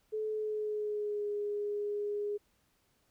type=tone with pitch glide; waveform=sine; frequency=431.9 to 412.9 Hz; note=A4 to G#4; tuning=-32 to -10 cents; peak=-32 dBFS; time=0.12-2.38 s; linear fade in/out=20 ms; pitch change=-78 cents; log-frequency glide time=0.28-1.28 s; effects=pink hiss -73 dBFS RMS until 3.1 s